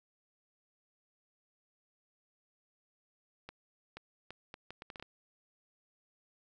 accelerating click train, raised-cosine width 0.3 ms, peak -29 dBFS, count 10, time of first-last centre 3.49-5.025 s, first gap 480 ms, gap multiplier 0.7, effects none

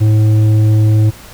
sine tone with tanh clipping, 107.8 Hz, A2, 35 cents flat, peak -8 dBFS, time 0-1.11 s, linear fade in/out 20 ms, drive 8 dB, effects pink hiss -36 dBFS RMS until 1.33 s

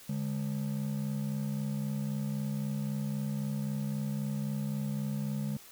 triangle ring-modulated tone, 176.1 Hz, F3, 15 cents sharp, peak -26 dBFS, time 0.09-5.57 s, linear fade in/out 5 ms, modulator 31.9 Hz, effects white hiss -53 dBFS RMS until 5.71 s

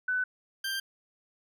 sine / 20% pulse tone pair in turn, 1500 / 1578.2 Hz, F#6 / G6, +23 / +11 cents, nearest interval minor second, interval 88 cents, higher second, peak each -26 dBFS, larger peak neither, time 0.08-0.24 / 0.64-0.8 s, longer neither, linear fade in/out 5 ms, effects none

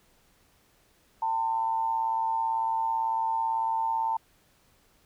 sine tone with amplitude modulation, 899 Hz, A5, 37 cents sharp, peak -22 dBFS, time 1.22-4.17 s, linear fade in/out 5 ms, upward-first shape sine, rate 118 Hz, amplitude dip 60%, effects pink hiss -64 dBFS RMS until 5.05 s

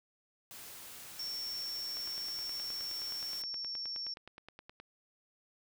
white noise, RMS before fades -49 dBFS, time 0.51-3.42 s, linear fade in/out 0 ms
sine tone, 5460 Hz, F8, 40 cents flat, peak -37 dBFS, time 1.19-4.14 s, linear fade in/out 5 ms
click train, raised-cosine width 0.3 ms, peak -33 dBFS, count 28, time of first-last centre 1.97-4.8 s, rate 9.54 Hz
effects none

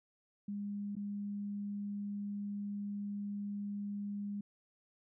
sine tone with dropouts, 203.4 Hz, G#3, 36 cents flat, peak -37 dBFS, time 0.48-4.41 s, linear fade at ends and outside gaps 5 ms, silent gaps 0.954-0.965 s, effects none

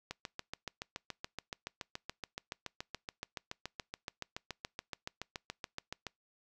click train, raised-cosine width 0.2 ms, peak -22 dBFS, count 43, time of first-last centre 0.11-6.067 s, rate 7.05 Hz, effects noise-tail reverb RT60 0.2 s tail -26 dB re dry

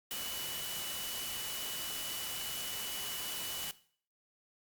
sine tone in noise, 2960 Hz, F#7, in tune, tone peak -43 dBFS, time 0.11-3.71 s, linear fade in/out 0 ms, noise white, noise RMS -40 dBFS, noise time 0.11-3.71 s, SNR -6 dB, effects noise-tail reverb RT60 0.5 s tail -17 dB re dry + Opus 48 kbps

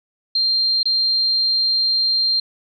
sine tone with dropouts, 4180 Hz, C8, 2 cents flat, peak -15 dBFS, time 0.35-2.4 s, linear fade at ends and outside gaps 5 ms, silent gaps 0.831-0.855 s, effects none

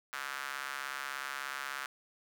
square tone with high-pass filter, 68.3 Hz, C#2, 25 cents flat, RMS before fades -40 dBFS, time 0.13-1.86 s, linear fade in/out 0 ms, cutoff 1400 Hz, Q 2.6, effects none

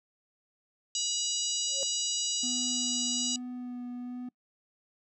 harmonic tone, 968 Hz, B5, 35 cents flat, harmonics 3 / 4 / 5 / 6 / 7 / 8, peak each -36 / -36 / -36 / -36 / -36 / -36 dBFS, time 0.95-3.36 s, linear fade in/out 2 ms
sine tone with exponential growth, 547 Hz, C#5, 23 cents flat, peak -31 dBFS, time 1.63-1.83 s, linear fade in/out 0 ms, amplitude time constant 42 ms
triangle tone with vibrato, 246.9 Hz, B3, in tune, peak -34 dBFS, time 2.43-4.29 s, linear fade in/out 5 ms, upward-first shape sine, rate 1.2 Hz, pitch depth 13 cents each way
effects noise-tail reverb RT60 0.1 s tail -24 dB re dry

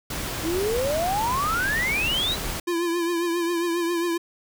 pink noise, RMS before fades -30 dBFS, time 0.1-2.6 s, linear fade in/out 5 ms
sine exponential sweep, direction up, 304.8 to 4084 Hz, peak -22 dBFS, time 0.42-2.37 s, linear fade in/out 50 ms
square tone with vibrato, 341.9 Hz, F4, 37 cents flat, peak -23 dBFS, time 2.67-4.18 s, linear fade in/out 10 ms, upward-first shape triangle, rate 7.4 Hz, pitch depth 58 cents each way
effects none

